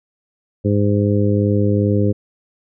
harmonic tone, 102.5 Hz, G#2, 22 cents flat, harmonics 1 / 2 / 3 / 4 / 5, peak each -16 / -19 / -21 / -22 / -23 dBFS, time 0.64-2.13 s, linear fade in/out 20 ms, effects none

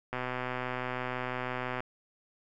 click train, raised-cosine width 0.5 ms, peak -19 dBFS, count 212, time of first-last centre 0.13-1.805 s, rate 126 Hz, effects none

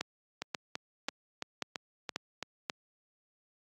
two click trains, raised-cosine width 0.2 ms, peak -15 / -18 dBFS, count 6 / 7, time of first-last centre 0.01-2.698 / 0.42-2.427 s, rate 1.86 / 2.99 Hz, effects high-pass 150 Hz 12 dB/octave + AAC 48 kbps

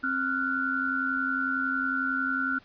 sine tone cluster, 264.8 / 1388 / 1479 Hz, C4 / F6 / F#6, +21 / -11 / -1 cents, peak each -32 / -29 / -29 dBFS, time 0.03-2.59 s, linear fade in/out 10 ms, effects pink hiss -57 dBFS RMS until 2.64 s + resampled to 11025 Hz

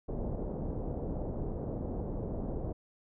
pink low-pass noise, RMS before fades -36 dBFS, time 0.08-2.73 s, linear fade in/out 10 ms, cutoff 650 Hz, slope 24 dB/octave, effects none

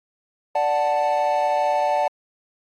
triangle chord, D major, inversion none, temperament equal, 587.3 / 740 / 880 Hz, D5 / F#5 / A5, 0 / 0 / 0 cents, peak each -20 dBFS, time 0.55-2.08 s, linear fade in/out 5 ms, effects tanh soft clip ceiling -9 dBFS + AAC 32 kbps

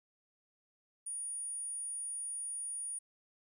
sine tone, 9520 Hz, D9, 22 cents sharp, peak -36 dBFS, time 1.06-2.99 s, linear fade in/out 10 ms, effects tanh soft clip ceiling -35 dBFS + 12-bit

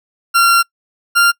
40% pulse tone pair in turn, 1375 / 1392.6 Hz, F6 / F6, -27 / -5 cents, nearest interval unison, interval 22 cents, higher second, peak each -7 dBFS, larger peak neither, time 0.34-0.63 / 1.15-1.32 s, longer first, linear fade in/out 20 ms, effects noise-tail reverb RT60 0.1 s tail -26 dB re dry

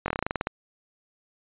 slowing click train, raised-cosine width 0.5 ms, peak -11 dBFS, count 12, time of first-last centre 0.06-0.471 s, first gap 21 ms, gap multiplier 1.11, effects resampled to 8000 Hz

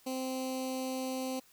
15% pulse tone with notch filter, 260.1 Hz, C4, 10 cents flat, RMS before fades -36 dBFS, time 0.06-1.4 s, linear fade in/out 10 ms, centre 1500 Hz, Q 0.51, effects white hiss -63 dBFS RMS until 1.52 s

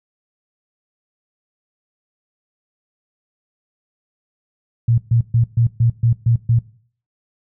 sine tone bursts, 116.7 Hz, A#2, 2 cents sharp, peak -11 dBFS, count 8, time 4.88-6.59 s, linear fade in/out 5 ms, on 100 ms, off 130 ms, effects noise-tail reverb RT60 0.5 s tail -19 dB re dry

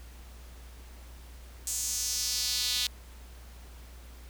sawtooth tone with high-pass filter sweep, 246.9 Hz, B3, in tune, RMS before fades -31 dBFS, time 1.67-2.87 s, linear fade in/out 0 ms, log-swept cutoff 7400 to 3700 Hz, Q 2.7, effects added 60 Hz sine -46 dBFS peak until 4.29 s + pink hiss -55 dBFS RMS until 4.29 s

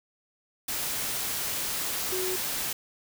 sine tone in noise, 370.6 Hz, F#4, 3 cents sharp, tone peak -30 dBFS, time 2.12-2.36 s, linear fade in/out 5 ms, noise white, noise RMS -31 dBFS, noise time 0.68-2.73 s, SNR -2 dB, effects none

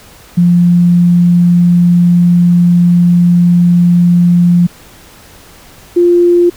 sine tone pair in turn, 174.61 / 349.2 Hz, F3 / F4, 0 / 0 cents, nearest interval octave, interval 1200 cents, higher second, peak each -4 dBFS, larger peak neither, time 0.37-4.67 / 5.96-6.5 s, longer first, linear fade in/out 10 ms, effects pink hiss -38 dBFS RMS until 6.56 s

